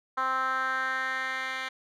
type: tone with band-pass filter sweep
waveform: 10% pulse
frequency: 261.6 Hz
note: C4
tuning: in tune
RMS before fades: -30 dBFS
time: 0.17-1.69 s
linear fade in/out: 10 ms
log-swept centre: 1200 to 2400 Hz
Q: 3.4
effects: none